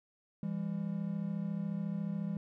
triangle tone pair together, 166.8 / 200.9 Hz, E3 / G3, +21 / +43 cents, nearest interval minor third, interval 322 cents, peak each -35 / -34 dBFS, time 0.43-2.37 s, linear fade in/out 2 ms, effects none

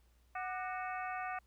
harmonic tone with a mistuned harmonic, 370 Hz, F#4, in tune, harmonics 2 / 3 / 4 / 5 / 6 / 7, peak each -40 / -44 / -46 / -48 / -50 / -51 dBFS, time 0.35-1.39 s, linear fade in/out 5 ms, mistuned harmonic 3, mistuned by +130 cents, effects added 60 Hz sine -66 dBFS peak until 1.46 s + pink hiss -75 dBFS RMS until 1.46 s

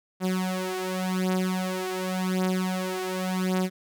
sawtooth beating tone pair, 185 / 185.89 Hz, F#3 / F#3, 0 / +8 cents, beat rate 0.89 Hz, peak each -25 / -24 dBFS, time 0.2-3.7 s, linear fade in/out 50 ms, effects none

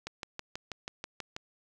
click train, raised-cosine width 0.2 ms, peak -20 dBFS, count 9, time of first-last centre 0.07-1.364 s, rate 6.18 Hz, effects none

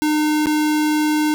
square tone with dropouts, 303.9 Hz, D#4, 41 cents flat, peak -16 dBFS, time 0.02-1.34 s, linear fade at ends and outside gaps 0 ms, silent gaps 0.459-0.469 s, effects none

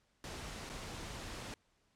pink noise with dropouts, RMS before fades -45 dBFS, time 0.24-1.54 s, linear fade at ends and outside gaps 1 ms, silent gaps 0.693-0.698 s, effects pink hiss -75 dBFS RMS until 1.95 s + low-pass 8000 Hz 12 dB/octave

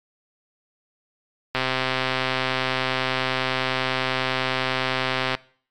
click train, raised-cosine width 0.3 ms, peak -6 dBFS, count 495, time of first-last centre 1.55-5.35 s, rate 130 Hz, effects noise-tail reverb RT60 0.5 s tail -22 dB re dry + MP3 96 kbps

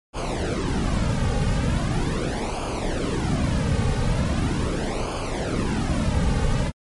brown noise with flanger, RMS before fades -23 dBFS, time 0.13-6.72 s, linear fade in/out 50 ms, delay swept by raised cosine 0.52 to 3.02 ms, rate 0.4 Hz, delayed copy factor -0.75, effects MP3 48 kbps

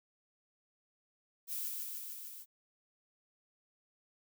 violet noise with echo, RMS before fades -39 dBFS, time 1.47-1.71 s, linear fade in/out 50 ms, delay 150 ms, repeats 5, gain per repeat -2 dB, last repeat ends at 2.46 s, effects none

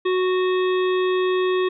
harmonic tone, 368.9 Hz, F#4, 5 cents flat, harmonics 1 / 3 / 5 / 7 / 9 / 10, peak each -18 / -28 / -32 / -35 / -37 / -38 dBFS, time 0.05-1.69 s, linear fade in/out 10 ms, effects none

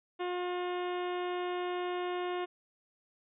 harmonic tone, 357.8 Hz, F4, 42 cents sharp, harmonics 1 / 2 / 3 / 4 / 5 / 6 / 7 / 8 / 9 / 10, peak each -34 / -39 / -42 / -48 / -49 / -50 / -54 / -50 / -56 / -55 dBFS, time 0.19-2.46 s, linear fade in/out 20 ms, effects none

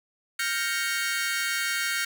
sawtooth chord, G half-diminished seventh, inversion third, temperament equal, 1396.9 / 1568 / 1864.7 / 2217 Hz, F6 / G6 / Bb6 / Db7, 0 / 0 / 0 / 0 cents, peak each -28 dBFS, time 0.39-2.05 s, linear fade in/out 5 ms, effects none

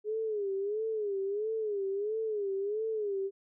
sine tone with vibrato, 415.3 Hz, G#4, in tune, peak -30 dBFS, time 0.04-3.31 s, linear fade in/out 50 ms, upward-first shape sine, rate 1.5 Hz, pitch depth 120 cents each way, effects none

